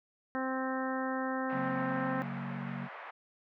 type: harmonic tone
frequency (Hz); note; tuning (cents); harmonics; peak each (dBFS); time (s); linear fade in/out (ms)
261.6; C4; 0; 1 / 2 / 3 / 4 / 5 / 6 / 7; -35 / -38 / -40 / -41 / -42 / -43 / -43; 0.35-2.22; 0
type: band-pass noise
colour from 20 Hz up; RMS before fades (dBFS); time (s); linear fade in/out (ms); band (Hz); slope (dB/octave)
pink; -46; 1.49-3.11; 10; 640 to 2100; 24
type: chord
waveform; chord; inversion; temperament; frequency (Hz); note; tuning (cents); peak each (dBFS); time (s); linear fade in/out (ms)
triangle; F# major; second; equal; 138.59 / 185 / 233.1; C#3 / F#3 / A#3; 0 / 0 / 0; -39; 1.51-2.89; 50
effects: none